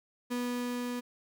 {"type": "tone with level ramp", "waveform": "35% pulse", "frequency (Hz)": 244.8, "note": "B3", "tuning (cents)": -15, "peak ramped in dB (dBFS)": [-29, -32], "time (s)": [0.3, 1.01], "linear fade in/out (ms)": 20, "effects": []}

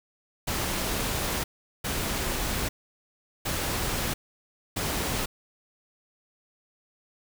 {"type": "noise bursts at uneven times", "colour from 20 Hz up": "pink", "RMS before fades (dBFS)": -29, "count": 4, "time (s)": [[0.47, 1.44], [1.84, 2.69], [3.45, 4.14], [4.76, 5.26]], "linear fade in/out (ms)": 10, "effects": []}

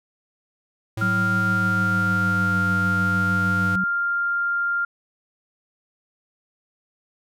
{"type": "tone with pitch glide", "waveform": "square", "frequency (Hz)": [110, 100.29], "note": ["A2", "G2"], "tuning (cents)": [0, 40], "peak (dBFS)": -26, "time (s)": [0.97, 3.76], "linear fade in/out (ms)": 5, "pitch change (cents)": -160, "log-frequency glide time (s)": [1.15, 2.62]}
{"type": "tone", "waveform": "sine", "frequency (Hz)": 1396.9, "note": "F6", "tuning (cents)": 0, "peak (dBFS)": -20, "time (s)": [1.01, 4.85], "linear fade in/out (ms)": 5}
{"type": "tone with tremolo", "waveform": "sine", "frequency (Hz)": 186.8, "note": "F#3", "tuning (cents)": 17, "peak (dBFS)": -23, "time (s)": [1.02, 3.84], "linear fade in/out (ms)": 2, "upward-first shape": "sine", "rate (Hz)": 6.6, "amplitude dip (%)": 30}
{"effects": []}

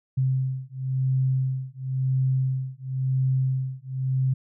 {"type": "beating tone pair", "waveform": "sine", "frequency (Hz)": [130.81, 131.77], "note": ["C3", "C3"], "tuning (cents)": [0, 13], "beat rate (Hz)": 0.96, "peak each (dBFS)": -25, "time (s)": [0.17, 4.34], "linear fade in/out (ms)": 10, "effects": []}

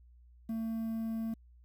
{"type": "tone with quantisation", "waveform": "triangle", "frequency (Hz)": 224.7, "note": "A3", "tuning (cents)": 37, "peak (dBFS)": -31, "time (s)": [0.49, 1.34], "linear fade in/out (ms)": 5, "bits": 10, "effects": ["added 60 Hz sine -56 dBFS peak until 1.64 s"]}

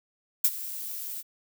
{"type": "noise with ADSR envelope", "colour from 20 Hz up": "violet", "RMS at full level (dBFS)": -19, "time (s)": [0.44, 1.23], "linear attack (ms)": 6, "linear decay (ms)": 49, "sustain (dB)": -17, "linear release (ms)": 34, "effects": []}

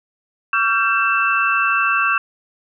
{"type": "tone cluster", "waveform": "sine", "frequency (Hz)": [1137, 1369, 1569, 2663], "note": ["C#6", "F6", "G6", "E7"], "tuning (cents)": [44, -35, 1, 17], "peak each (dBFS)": -20, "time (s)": [0.53, 2.18], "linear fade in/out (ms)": 2, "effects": []}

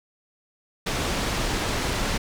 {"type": "low-pass noise", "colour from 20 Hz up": "pink", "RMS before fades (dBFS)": -26, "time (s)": [0.86, 2.18], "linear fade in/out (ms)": 10, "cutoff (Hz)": 6900, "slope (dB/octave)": 12, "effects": []}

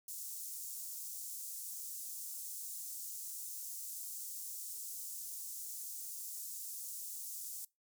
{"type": "high-pass noise", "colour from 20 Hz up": "pink", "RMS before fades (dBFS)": -45, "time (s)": [0.08, 7.65], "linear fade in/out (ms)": 5, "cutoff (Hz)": 6800, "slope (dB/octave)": 24, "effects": ["noise-tail reverb RT60 0.2 s tail -22 dB re dry"]}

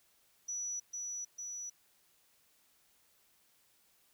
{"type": "tone with echo", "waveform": "sine", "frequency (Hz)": 5900, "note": "F#8", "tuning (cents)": -6, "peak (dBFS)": -36, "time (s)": [0.48, 0.8], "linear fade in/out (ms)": 10, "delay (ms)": 450, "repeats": 2, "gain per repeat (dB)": -2, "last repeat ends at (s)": 1.7, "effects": ["white hiss -70 dBFS RMS until 4.13 s"]}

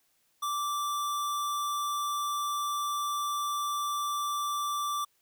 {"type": "tone", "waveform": "square", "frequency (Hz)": 1170, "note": "D6", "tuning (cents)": -7, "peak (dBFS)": -30, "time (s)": [0.42, 5.05], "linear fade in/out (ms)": 10, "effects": ["white hiss -71 dBFS RMS until 5.21 s"]}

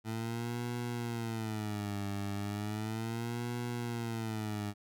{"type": "tone with vibrato", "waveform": "20% pulse", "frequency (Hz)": 110, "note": "A2", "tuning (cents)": 0, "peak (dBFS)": -30, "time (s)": [0.04, 4.74], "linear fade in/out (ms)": 50, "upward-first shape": "sine", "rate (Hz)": 0.35, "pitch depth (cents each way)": 160, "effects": []}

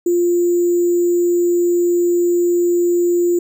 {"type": "tone with sample-and-hold", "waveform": "sine", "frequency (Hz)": 349.2, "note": "F4", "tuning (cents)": 0, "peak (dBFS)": -12, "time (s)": [0.06, 3.39], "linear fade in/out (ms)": 5, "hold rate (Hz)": 7350, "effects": []}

